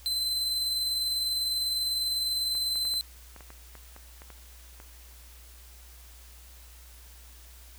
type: tone with tremolo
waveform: 40% pulse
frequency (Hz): 4062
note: B7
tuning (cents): +48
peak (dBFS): -24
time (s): 0.06-3.01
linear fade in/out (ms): 0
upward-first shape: triangle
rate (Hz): 20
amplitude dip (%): 35
type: clicks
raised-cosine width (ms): 0.5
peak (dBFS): -32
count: 12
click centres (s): 2.552 / 2.757 / 2.852 / 2.939 / 3.363 / 3.407 / 3.504 / 3.753 / 3.964 / 4.219 / 4.303 / 4.801
effects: added 60 Hz sine -49 dBFS peak until 7.78 s + white hiss -54 dBFS RMS until 7.78 s